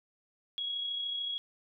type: tone with amplitude modulation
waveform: sine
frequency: 3322 Hz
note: G#7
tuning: in tune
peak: -31 dBFS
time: 0.58-1.38 s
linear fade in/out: 0 ms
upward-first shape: sine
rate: 33.5 Hz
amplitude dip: 35%
effects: none